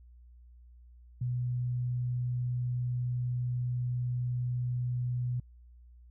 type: tone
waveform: sine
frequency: 123.47 Hz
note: B2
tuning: in tune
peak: -29 dBFS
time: 1.21-5.4 s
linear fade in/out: 5 ms
effects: added 60 Hz sine -52 dBFS peak until 6.1 s